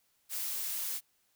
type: noise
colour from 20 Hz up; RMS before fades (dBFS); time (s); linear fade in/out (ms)
blue; -36; 0.29-1.01; 50
effects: white hiss -73 dBFS RMS until 1.35 s